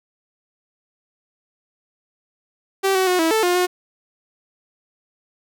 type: tone with pitch steps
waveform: sawtooth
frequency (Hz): 387.7 / 376.3 / 363.1 / 325.3 / 440.5 / 355.5 / 360.9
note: G4 / F#4 / F#4 / E4 / A4 / F4 / F#4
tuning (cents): -19 / +29 / -33 / -23 / +2 / +31 / -43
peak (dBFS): -12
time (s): 2.83-3.67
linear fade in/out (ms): 20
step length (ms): 120
effects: none